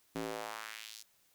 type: tone with high-pass filter sweep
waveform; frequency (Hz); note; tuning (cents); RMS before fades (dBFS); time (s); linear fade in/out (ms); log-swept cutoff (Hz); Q
square; 55; A1; 0; -43; 0.15-1.03; 10; 240 to 5600; 1.5
effects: white hiss -70 dBFS RMS until 1.34 s